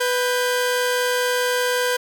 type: tone pair together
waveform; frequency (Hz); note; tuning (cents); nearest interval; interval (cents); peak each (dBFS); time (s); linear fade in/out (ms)
sawtooth; 495 / 1589; B4 / G6; +4 / +23; octave + minor sixth; 2019; -16 / -21; 0-1.97; 10
effects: none